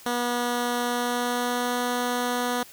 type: tone with pitch glide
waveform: 10% pulse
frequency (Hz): 242.3 to 245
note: B3 to B3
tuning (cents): -33 to -14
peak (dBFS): -16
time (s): 0.06-2.63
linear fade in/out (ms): 2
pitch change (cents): +19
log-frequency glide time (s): 0.83-1.78
effects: white hiss -48 dBFS RMS until 2.72 s